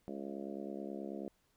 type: harmonic tone with a mistuned harmonic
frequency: 69.3 Hz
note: C#2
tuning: in tune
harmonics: 3 / 4 / 5 / 6 / 7 / 8 / 9 / 10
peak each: -45 / -47 / -46 / -49 / -54 / -50 / -53 / -55 dBFS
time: 0.08-1.28 s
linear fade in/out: 0 ms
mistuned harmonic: 10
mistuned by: -15 cents
effects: pink hiss -75 dBFS RMS until 1.56 s